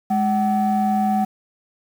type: ring-modulated tone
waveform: triangle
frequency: 273.4 Hz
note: C#4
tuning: 24 cents flat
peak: -10 dBFS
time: 0.1-1.25 s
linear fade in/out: 10 ms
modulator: 482 Hz
effects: tanh soft clip ceiling -11 dBFS + 7-bit